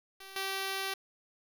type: tone with level steps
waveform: 5% pulse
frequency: 387.3 Hz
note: G4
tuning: 21 cents flat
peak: -35 / -22 dBFS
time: 0.2-0.94 s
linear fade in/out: 5 ms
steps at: 0.36 s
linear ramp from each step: 2 ms
effects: 9-bit